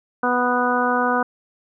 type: harmonic tone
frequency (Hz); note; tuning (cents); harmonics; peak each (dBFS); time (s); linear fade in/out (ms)
246.9; B3; 0; 1 / 2 / 3 / 4 / 5 / 6; -24 / -24 / -24 / -24 / -24 / -24; 0.23-1.23; 5
effects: none